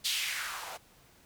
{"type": "noise with band-pass filter sweep", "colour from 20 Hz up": "blue", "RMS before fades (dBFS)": -35, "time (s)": [0.04, 0.78], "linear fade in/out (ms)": 20, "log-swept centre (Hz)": [3900, 650], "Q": 2.4, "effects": ["pink hiss -61 dBFS RMS until 1.25 s"]}